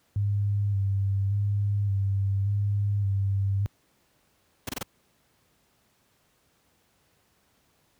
sine tone with vibrato, 100 Hz, G2, 35 cents sharp, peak -22 dBFS, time 0.16-3.66 s, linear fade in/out 0 ms, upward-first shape square, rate 0.87 Hz, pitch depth 28 cents each way
pink noise bursts, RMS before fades -31 dBFS, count 4, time 4.67-4.83 s, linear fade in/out 5 ms, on 22 ms, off 24 ms
effects pink hiss -67 dBFS RMS until 7.99 s + high-pass 60 Hz 12 dB/octave

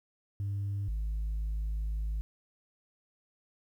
sine tone pair in turn, 100 / 52.97 Hz, G2 / G#1, +35 / +35 cents, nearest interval major seventh, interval 1100 cents, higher first, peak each -29 / -28 dBFS, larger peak second, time 0.4-0.88 / 0.88-2.21 s, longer second, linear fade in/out 0 ms, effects tanh soft clip ceiling -29 dBFS + 11-bit

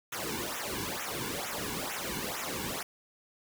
pink noise with flanger, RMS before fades -36 dBFS, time 0.12-2.83 s, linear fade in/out 5 ms, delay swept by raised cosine 0.21 to 1.61 ms, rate 2.2 Hz, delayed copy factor -1, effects none

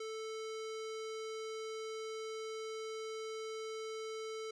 square tone with low-pass filter, 440 Hz, A4, in tune, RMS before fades -43 dBFS, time 0-4.51 s, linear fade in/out 5 ms, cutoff 6200 Hz, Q 1.4, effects none

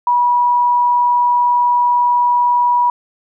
sine tone, 971 Hz, B5, 30 cents flat, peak -10 dBFS, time 0.07-2.9 s, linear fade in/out 2 ms, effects none

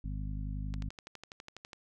harmonic tone, 51.1 Hz, G#1, 27 cents flat, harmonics 1 / 2 / 3 / 4 / 5, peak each -36 / -42 / -43 / -48 / -48 dBFS, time 0.04-0.89 s, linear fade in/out 5 ms
click train, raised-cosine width 0.2 ms, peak -28 dBFS, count 13, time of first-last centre 0.74-1.732 s, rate 12.1 Hz
effects none

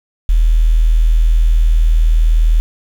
sine tone with quantisation, 40.19 Hz, E1, 43 cents flat, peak -7 dBFS, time 0.29-2.6 s, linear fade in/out 0 ms, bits 6, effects none

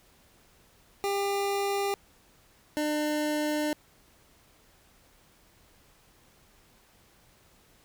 25% pulse tone pair in turn, 399.4 / 300.8 Hz, G4 / D4, +32 / +42 cents, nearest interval perfect fourth, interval 490 cents, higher first, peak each -23 dBFS, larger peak neither, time 1.04-1.94 / 2.77-3.73 s, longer second, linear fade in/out 0 ms, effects pink hiss -61 dBFS RMS until 7.84 s

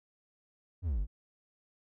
triangle linear two-way sweep, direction down then up, 95.6 to 46.2 to 57.9 Hz, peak -27 dBFS, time 0.82-1.07 s, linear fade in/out 50 ms, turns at 1.01 s, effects none

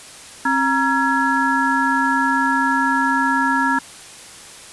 sine tone cluster, 267.6 / 941 / 1362 / 1677 Hz, C4 / A#5 / F6 / G#6, +39 / +16 / -44 / +16 cents, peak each -21 / -19 / -23 / -20 dBFS, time 0.45-3.79 s, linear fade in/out 5 ms, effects white hiss -39 dBFS RMS until 4.72 s + resampled to 24000 Hz

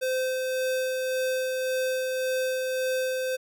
square tone with tremolo, 516 Hz, C5, 24 cents flat, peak -25 dBFS, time 0.01-3.37 s, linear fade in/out 20 ms, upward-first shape sine, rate 1.8 Hz, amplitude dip 25%, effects none

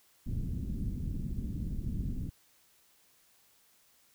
pink low-pass noise, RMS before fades -35 dBFS, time 0.26-2.3 s, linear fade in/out 10 ms, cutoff 240 Hz, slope 24 dB/octave, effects white hiss -66 dBFS RMS until 4.14 s

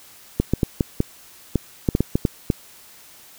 clicks, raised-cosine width 3 ms, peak -4 dBFS, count 12, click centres 0.4 / 0.536 / 0.632 / 0.808 / 1.004 / 1.557 / 1.888 / 1.951 / 2.006 / 2.155 / 2.252 / 2.502 s, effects white hiss -47 dBFS RMS until 3.38 s

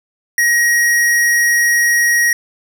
square tone, 1892 Hz, A#6, 25 cents sharp, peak -11 dBFS, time 0.38-2.33 s, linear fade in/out 2 ms, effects none

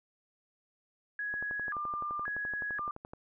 sine tone with vibrato, 1413 Hz, F6, 20 cents sharp, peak -33 dBFS, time 1.19-2.91 s, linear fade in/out 2 ms, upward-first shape square, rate 0.94 Hz, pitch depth 290 cents each way
click train, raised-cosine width 1 ms, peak -30 dBFS, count 22, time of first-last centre 1.34-3.135 s, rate 11.7 Hz
effects none

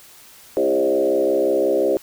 sine tone with frequency modulation, 465.6 Hz, A#4, 2 cents flat, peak -15 dBFS, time 0.57-1.97 s, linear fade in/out 0 ms, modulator 65.6 Hz, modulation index 2.2, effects white hiss -46 dBFS RMS until 2.02 s

